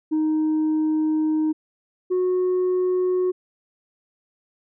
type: tone pair in turn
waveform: sine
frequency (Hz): 311.1 / 366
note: D#4 / F#4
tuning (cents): 0 / -19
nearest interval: minor third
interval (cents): 281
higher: second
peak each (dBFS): -16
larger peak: neither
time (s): 0.11-1.53 / 2.1-3.32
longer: first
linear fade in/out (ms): 20
effects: tanh soft clip ceiling -17 dBFS